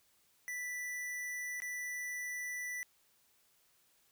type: tone with dropouts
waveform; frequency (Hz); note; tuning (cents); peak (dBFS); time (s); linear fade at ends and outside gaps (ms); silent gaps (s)
square; 1975.5; B6; 0; -39; 0.48-2.83; 0; 1.602-1.62
effects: white hiss -71 dBFS RMS until 4.11 s